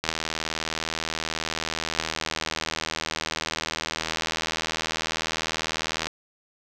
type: click train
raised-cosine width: 0.2 ms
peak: -9 dBFS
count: 484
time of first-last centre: 0.04-6.07 s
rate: 80.1 Hz
effects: none